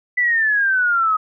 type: exponential sweep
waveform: sine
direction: down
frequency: 2000 to 1256 Hz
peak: -14 dBFS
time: 0.17-1.17 s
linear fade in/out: 10 ms
effects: none